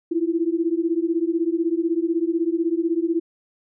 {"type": "beating tone pair", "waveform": "sine", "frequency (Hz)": [325.9, 341.9], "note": ["E4", "F4"], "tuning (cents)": [-20, -37], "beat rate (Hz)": 16, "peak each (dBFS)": [-22, -22], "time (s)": [0.11, 3.2], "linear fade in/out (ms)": 10, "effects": []}